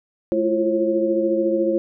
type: tone cluster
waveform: sine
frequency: 215.1 / 338.6 / 352.5 / 539 Hz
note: A3 / E4 / F4 / C#5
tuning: -39 / +46 / +16 / -49 cents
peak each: -27 / -20 / -27 / -21 dBFS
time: 0.32-1.78 s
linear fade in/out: 0 ms
effects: none